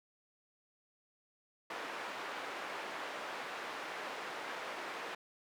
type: band-pass noise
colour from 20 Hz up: white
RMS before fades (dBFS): -43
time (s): 1.7-5.15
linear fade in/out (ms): 5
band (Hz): 380 to 1700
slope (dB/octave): 12
effects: none